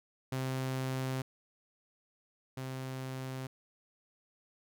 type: tone pair in turn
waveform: sawtooth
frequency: 131 / 131 Hz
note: C3 / C3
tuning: +2 / +2 cents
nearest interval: unison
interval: 0 cents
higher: neither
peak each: -29 / -34 dBFS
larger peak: first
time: 0.32-1.22 / 2.57-3.47 s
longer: neither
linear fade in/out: 5 ms
effects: none